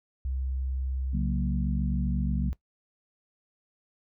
sine tone, 65.41 Hz, C2, in tune, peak -28 dBFS, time 0.25-2.53 s, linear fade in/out 0 ms
sine chord, F# major, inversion second, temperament equal, 138.59 / 185 / 233.1 Hz, C#3 / F#3 / A#3, 0 / 0 / 0 cents, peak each -32 / -30 / -34 dBFS, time 1.13-2.5 s, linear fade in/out 10 ms
effects noise-tail reverb RT60 0.1 s tail -18 dB re dry

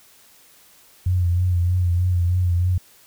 sine tone with vibrato, 89 Hz, F2, 33 cents sharp, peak -16 dBFS, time 1.06-2.78 s, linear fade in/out 5 ms, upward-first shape triangle, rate 3.2 Hz, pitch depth 54 cents each way, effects white hiss -52 dBFS RMS until 3.06 s

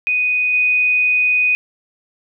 sine tone with level steps, 2489 Hz, D#7, in tune, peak -14 / -12 dBFS, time 0.07-1.55 s, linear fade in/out 0 ms, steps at 0.53 s, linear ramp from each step 10 ms, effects none

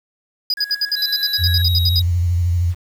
triangle tone bursts, 4938 Hz, D#8, 14 cents flat, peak -14 dBFS, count 15, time 0.5-1.995 s, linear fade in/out 2 ms, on 39 ms, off 65 ms
triangle tone with tremolo, 1661.2 Hz, G#6, in tune, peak -24 dBFS, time 0.57-1.62 s, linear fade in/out 5 ms, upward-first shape square, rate 7.8 Hz, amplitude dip 40%
square tone with pitch glide, 3977 to 3811 Hz, B7 to A#7, +11 to +38 cents, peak -22 dBFS, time 0.96-2.02 s, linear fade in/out 10 ms, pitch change -73 cents, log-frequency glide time 1.26-1.66 s
sine tone with vibrato, 87.31 Hz, F2, in tune, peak -14 dBFS, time 1.38-2.75 s, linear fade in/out 50 ms, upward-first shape square, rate 13 Hz, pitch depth 45 cents each way
effects 7-bit

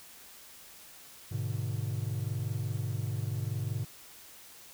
triangle chord, G# diminished, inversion none, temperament just, 103.83 / 124.59 / 149.51 Hz, G#2 / B2 / D3, 0 / +16 / +31 cents, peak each -32 / -33 / -37 dBFS, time 1.31-3.85 s, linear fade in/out 10 ms, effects white hiss -52 dBFS RMS until 4.73 s

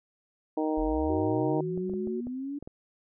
harmonic tone, 155.56 Hz, D#3, in tune, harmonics 2 / 3 / 4 / 5 / 6, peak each -28 / -32 / -34 / -36 / -38 dBFS, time 0.57-1.61 s, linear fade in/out 5 ms
sine linear sweep, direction up, 36.02 to 291.3 Hz, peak -32 dBFS, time 0.77-2.59 s, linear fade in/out 10 ms
sine tone with pitch glide, 372.7 to 368 Hz, F#4 to F#4, +13 to -9 cents, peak -31 dBFS, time 1.09-2.21 s, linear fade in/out 10 ms, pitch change -22 cents, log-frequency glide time 1.19-1.82 s
clicks, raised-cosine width 2 ms, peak -28 dBFS, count 7, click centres 1.776 / 1.897 / 1.937 / 2.073 / 2.27 / 2.626 / 2.675 s
effects none

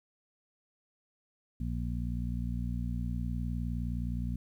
harmonic tone, 59.5 Hz, A#1, 36 cents sharp, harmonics 1 / 2 / 3 / 4, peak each -34 / -37 / -39 / -40 dBFS, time 1.6-4.36 s, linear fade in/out 5 ms, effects 11-bit

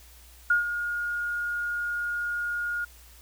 sine tone with ADSR envelope, 1428 Hz, F6, 38 cents sharp, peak -17 dBFS, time 0.5-2.85 s, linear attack 5 ms, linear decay 130 ms, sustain -10 dB, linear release 9 ms, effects added 60 Hz sine -51 dBFS peak until 3.21 s + white hiss -54 dBFS RMS until 3.21 s

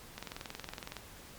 click train, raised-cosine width 0.2 ms, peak -23 dBFS, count 18, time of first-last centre 0.18-0.967 s, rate 21.6 Hz, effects pink hiss -52 dBFS RMS until 1.38 s + MP3 96 kbps

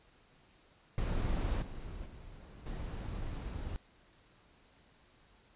brown noise with level steps, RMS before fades -33 / -44 / -50 / -40 dBFS, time 0.98-3.76 s, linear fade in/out 0 ms, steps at 1.62 / 2.06 / 2.66 s, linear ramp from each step 2 ms, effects pink hiss -65 dBFS RMS until 5.55 s + resampled to 8000 Hz

